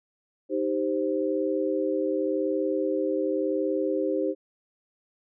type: chord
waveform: sine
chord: C minor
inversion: first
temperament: equal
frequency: 311.1 / 392 / 523.3 Hz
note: Eb4 / G4 / C5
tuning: 0 / 0 / 0 cents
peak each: -28 dBFS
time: 0.49-4.35 s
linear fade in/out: 50 ms
effects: none